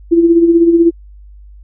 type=tone with tremolo; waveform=sine; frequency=336.9 Hz; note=E4; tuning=38 cents sharp; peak=-3 dBFS; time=0.11-0.91 s; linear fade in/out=20 ms; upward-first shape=sine; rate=16 Hz; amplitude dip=55%; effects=added 50 Hz sine -34 dBFS peak until 1.63 s